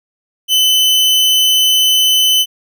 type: tone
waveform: 40% pulse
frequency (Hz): 3028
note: F#7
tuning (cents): +39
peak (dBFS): -8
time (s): 0.48-2.46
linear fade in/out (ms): 50
effects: none